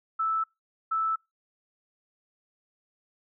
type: tone pair in turn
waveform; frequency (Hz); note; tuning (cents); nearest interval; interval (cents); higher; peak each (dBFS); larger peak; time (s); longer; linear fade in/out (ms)
sine; 1315 / 1315; E6 / E6; -5 / -5; unison; 0; neither; -24; neither; 0.19-0.44 / 0.91-1.16; neither; 10
effects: noise-tail reverb RT60 0.2 s tail -25 dB re dry